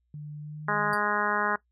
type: tone with pitch glide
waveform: sine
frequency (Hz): 149 to 154.52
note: D3 to D#3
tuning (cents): +25 to -12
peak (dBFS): -36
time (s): 0.14-0.94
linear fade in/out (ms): 2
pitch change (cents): +63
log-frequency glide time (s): 0.4-0.76
type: harmonic tone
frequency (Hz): 207.7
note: G#3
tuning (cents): 0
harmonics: 1 / 2 / 3 / 4 / 5 / 6 / 7 / 8 / 9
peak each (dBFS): -37 / -35 / -36 / -33 / -31 / -32 / -31 / -32 / -37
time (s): 0.68-1.56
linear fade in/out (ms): 5
type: tone with exponential decay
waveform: 25% pulse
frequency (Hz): 4699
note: D8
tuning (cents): 0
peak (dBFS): -32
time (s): 0.93-1.01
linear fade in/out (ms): 2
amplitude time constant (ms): 17
effects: noise-tail reverb RT60 0.1 s tail -19 dB re dry + added 60 Hz sine -70 dBFS peak until 1.71 s